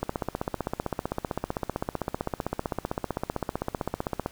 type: click train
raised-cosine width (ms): 1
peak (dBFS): -13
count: 67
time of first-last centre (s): 0.03-4.261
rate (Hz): 15.6
effects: pink hiss -52 dBFS RMS until 4.31 s

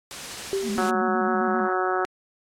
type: noise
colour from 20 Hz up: white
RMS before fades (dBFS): -34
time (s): 0.11-0.9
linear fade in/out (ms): 0
type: tone with exponential decay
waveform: sine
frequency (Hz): 390.6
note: G4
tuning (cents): -6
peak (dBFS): -20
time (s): 0.53-1.18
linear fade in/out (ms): 0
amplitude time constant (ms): 140
type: tone with vibrato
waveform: sine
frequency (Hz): 220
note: A3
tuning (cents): 0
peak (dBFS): -26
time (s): 0.62-1.69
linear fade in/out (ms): 50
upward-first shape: square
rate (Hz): 7.6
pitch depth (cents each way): 97
type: harmonic tone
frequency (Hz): 185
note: F#3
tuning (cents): 0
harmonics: 2 / 3 / 4 / 5 / 6 / 7 / 8 / 9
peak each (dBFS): -26 / -33 / -27 / -35 / -33 / -28 / -32 / -36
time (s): 0.78-2.05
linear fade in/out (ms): 0
effects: low-pass 8000 Hz 12 dB/octave + AAC 64 kbps

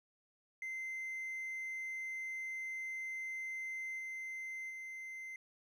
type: tone with level steps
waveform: triangle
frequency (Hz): 2074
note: C7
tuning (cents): -16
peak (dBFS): -37 / -39 / -42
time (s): 0.62-5.36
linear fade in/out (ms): 2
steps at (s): 3.98 / 4.69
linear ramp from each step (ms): 20
effects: tanh soft clip ceiling -34 dBFS

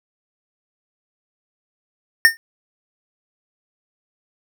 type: tone with exponential decay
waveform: square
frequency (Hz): 1822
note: A#6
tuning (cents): -40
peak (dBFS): -5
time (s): 2.25-2.37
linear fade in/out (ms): 0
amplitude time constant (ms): 25
effects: none

